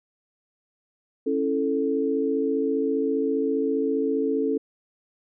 sine chord, A major, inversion first, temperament just, 275 / 330 / 440 Hz, C#4 / E4 / A4, -14 / +2 / 0 cents, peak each -25 / -30 / -24 dBFS, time 1.26-4.58 s, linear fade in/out 10 ms, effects none

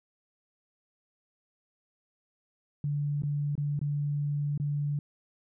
sine tone with dropouts, 145.3 Hz, D3, 18 cents flat, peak -27 dBFS, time 2.84-4.99 s, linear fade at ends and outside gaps 2 ms, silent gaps 3.221-3.234 / 3.554-3.578 / 3.792-3.814 / 4.577-4.599 s, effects none

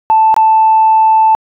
sine tone with dropouts, 880 Hz, A5, in tune, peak -4 dBFS, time 0.1-1.35 s, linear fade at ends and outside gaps 0 ms, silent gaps 0.342-0.365 s, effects tanh soft clip ceiling 0 dBFS

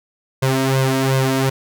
sawtooth tone with flanger, 133 Hz, C3, 29 cents sharp, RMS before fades -17 dBFS, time 0.42-1.5 s, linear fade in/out 10 ms, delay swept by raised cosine 1.9 to 3.2 ms, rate 2.7 Hz, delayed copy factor +0.8, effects none

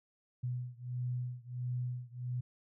sine beating tone pair, 123.4 / 124.9 Hz, B2 / B2, -1 / +20 cents, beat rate 1.5 Hz, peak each -38 / -39 dBFS, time 0.43-2.41 s, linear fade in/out 10 ms, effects none

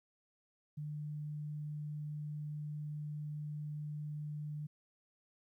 sine tone, 149.6 Hz, D3, 32 cents sharp, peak -39 dBFS, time 0.77-4.67 s, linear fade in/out 10 ms, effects 13-bit

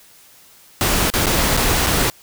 pink noise with dropouts, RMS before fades -17 dBFS, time 0.81-2.1 s, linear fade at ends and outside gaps 0 ms, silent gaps 1.101-1.138 / 1.259-1.267 / 1.567-1.574 / 1.864-1.869 s, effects white hiss -48 dBFS RMS until 2.22 s

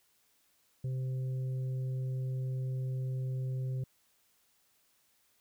harmonic tone, 130 Hz, C3, 11 cents flat, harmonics 1 / 3 / 4, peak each -32 / -50 / -53 dBFS, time 0.84-3.84 s, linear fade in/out 5 ms, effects white hiss -71 dBFS RMS until 5.4 s

